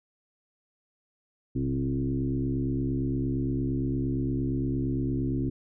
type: tone with frequency modulation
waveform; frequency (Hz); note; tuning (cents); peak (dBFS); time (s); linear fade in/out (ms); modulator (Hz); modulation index
sine; 196; G3; 0; -25; 1.55-5.5; 10; 68.7; 2
effects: none